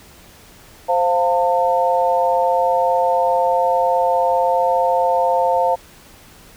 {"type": "chord", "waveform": "sine", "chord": "F major", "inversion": "second", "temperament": "equal with one note detuned", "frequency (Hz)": [523.3, 698.5, 899.5], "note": ["C5", "F5", "A5"], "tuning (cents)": [0, 0, 38], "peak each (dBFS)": -18, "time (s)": [0.88, 5.76], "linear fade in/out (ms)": 20, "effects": ["pink hiss -45 dBFS RMS until 6.56 s"]}